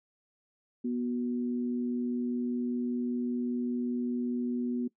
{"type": "tone pair together", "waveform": "sine", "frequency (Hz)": [243.8, 368.8], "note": ["B3", "F#4"], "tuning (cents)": [-22, -6], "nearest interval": "perfect fifth", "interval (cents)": 716, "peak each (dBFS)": [-29, -38], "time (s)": [0.84, 4.88], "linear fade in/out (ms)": 10, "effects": ["noise-tail reverb RT60 0.1 s tail -20 dB re dry"]}